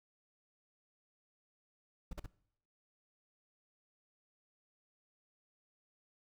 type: noise bursts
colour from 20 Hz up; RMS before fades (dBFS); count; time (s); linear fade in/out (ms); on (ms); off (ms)
brown; -40; 3; 2.11-2.262; 5; 22; 43
effects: noise-tail reverb RT60 0.7 s tail -21 dB re dry